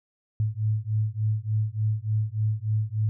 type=beating tone pair; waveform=sine; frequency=106.3 / 109.7 Hz; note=G#2 / A2; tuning=+41 / -5 cents; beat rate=3.4 Hz; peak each=-26 dBFS; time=0.4-3.09 s; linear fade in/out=0 ms; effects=none